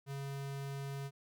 square tone, 138.59 Hz, C#3, in tune, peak -40 dBFS, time 0.06-1.11 s, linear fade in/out 50 ms, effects none

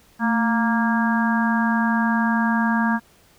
harmonic tone with a mistuned harmonic, 233.1 Hz, A#3, in tune, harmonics 1 / 3 / 4 / 5 / 6 / 7, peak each -19 / -31 / -25 / -30 / -33 / -25 dBFS, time 0.19-3 s, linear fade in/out 50 ms, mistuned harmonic 1, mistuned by -70 cents, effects pink hiss -55 dBFS RMS until 3.38 s

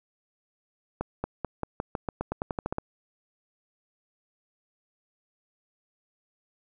accelerating click train, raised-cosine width 1 ms, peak -15 dBFS, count 15, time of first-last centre 1.01-2.784 s, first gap 230 ms, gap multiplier 0.9, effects none

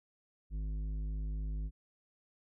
sine tone with tanh clipping, 51.91 Hz, G#1, in tune, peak -36 dBFS, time 0.5-1.71 s, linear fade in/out 50 ms, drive 10 dB, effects none

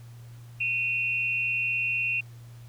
sine tone pair together, 2494 / 2730 Hz, D#7 / F7, +3 / -40 cents, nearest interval major second, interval 157 cents, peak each -28 / -27 dBFS, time 0.6-2.21 s, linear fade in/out 10 ms, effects added 118 Hz sine -43 dBFS peak until 2.68 s + pink hiss -58 dBFS RMS until 2.68 s

